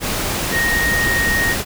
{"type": "tone in noise", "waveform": "sine", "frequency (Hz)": 1864.7, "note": "A#6", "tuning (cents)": 0, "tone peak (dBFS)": -16, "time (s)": [0.51, 1.56], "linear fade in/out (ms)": 50, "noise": "pink", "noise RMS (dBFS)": -21, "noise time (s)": [0, 1.65], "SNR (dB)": 2, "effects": []}